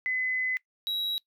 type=tone pair in turn; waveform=sine / triangle; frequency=2025 / 3869 Hz; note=B6 / B7; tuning=+43 / -36 cents; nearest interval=major seventh; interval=1121 cents; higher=second; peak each=-26 dBFS; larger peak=neither; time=0.06-0.57 / 0.87-1.18 s; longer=first; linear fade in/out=0 ms; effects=noise-tail reverb RT60 0.1 s tail -21 dB re dry